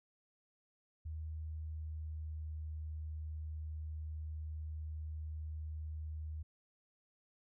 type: tone with pitch glide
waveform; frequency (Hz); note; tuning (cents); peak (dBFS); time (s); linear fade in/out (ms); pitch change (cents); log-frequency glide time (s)
sine; 78.5 to 77.6; D#2 to D#2; +16 to -4; -40; 1.05-6.43; 10; -20; 1.24-2.57
effects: none